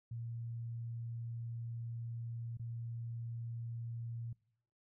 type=tone with dropouts; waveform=sine; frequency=116.54 Hz; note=A#2; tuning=in tune; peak=-40 dBFS; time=0.11-4.33 s; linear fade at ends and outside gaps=5 ms; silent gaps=2.572-2.595 s; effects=noise-tail reverb RT60 0.7 s tail -24 dB re dry